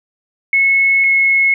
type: tone pair in turn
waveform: sine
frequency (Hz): 2190 / 2179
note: C#7 / C#7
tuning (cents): -22 / -30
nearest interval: unison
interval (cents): 8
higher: first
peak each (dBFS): -9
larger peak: neither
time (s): 0.53-1.04 / 1.04-1.54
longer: first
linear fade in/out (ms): 2
effects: none